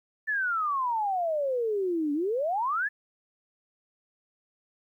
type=exponential two-way sweep; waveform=sine; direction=down then up; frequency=1782 to 283.2 to 1782 Hz; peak=-25 dBFS; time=0.27-2.89 s; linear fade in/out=20 ms; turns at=2.13 s; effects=11-bit